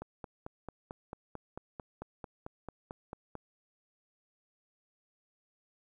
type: click train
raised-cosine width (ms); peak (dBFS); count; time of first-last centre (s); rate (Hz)
1; -27; 16; 0.02-3.353; 4.5
effects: 11-bit